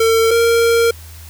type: tone pair in turn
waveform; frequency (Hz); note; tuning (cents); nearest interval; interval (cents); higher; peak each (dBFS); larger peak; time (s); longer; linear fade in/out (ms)
square; 451.9 / 463.5; A4 / A#4; +46 / -10; unison; 44; second; -11; neither; 0-0.31 / 0.31-0.91; second; 5
effects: added 81 Hz sine -34 dBFS peak until 1.29 s + white hiss -41 dBFS RMS until 1.29 s

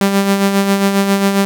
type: tone with tremolo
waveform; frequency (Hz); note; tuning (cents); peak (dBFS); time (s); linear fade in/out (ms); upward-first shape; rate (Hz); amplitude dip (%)
sawtooth; 197.5; G3; +13; -5; 0.01-1.45; 0; sine; 7.4; 50
effects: none

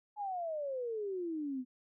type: exponential sweep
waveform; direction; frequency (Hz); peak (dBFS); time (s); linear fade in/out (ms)
sine; down; 854 to 246.9; -35; 0.16-1.65; 50
effects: none

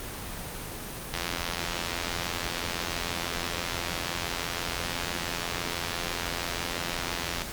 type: click train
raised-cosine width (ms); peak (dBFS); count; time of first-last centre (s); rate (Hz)
0.2; -12; 541; 1.14-7.419; 86
effects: pink hiss -37 dBFS RMS until 7.52 s + Opus 24 kbps

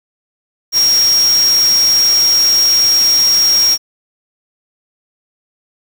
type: tone in noise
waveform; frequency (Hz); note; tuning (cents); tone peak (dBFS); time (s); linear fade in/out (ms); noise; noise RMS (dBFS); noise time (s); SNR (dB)
sine; 5590; F8; +1; -8; 0.72-3.78; 50; white; -22; 0.72-3.78; +11
effects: none

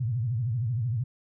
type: tone with vibrato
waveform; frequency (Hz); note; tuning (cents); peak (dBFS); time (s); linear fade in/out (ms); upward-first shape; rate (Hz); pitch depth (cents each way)
sine; 117.8; A#2; +19; -25; 0-1.04; 10; sine; 13; 190
effects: none

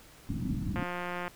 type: low-pass noise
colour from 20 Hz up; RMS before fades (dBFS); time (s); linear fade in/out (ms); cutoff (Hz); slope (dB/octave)
white; -33; 0.29-0.83; 2; 310; 96
type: click train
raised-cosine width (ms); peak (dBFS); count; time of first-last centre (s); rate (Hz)
0.5; -21; 93; 0.76-1.28; 177
effects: pink hiss -55 dBFS RMS until 1.35 s

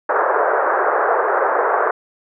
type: band-pass noise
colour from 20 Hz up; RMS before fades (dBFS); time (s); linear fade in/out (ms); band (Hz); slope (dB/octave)
pink; -17; 0.09-1.91; 5; 410 to 1600; 48
effects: none

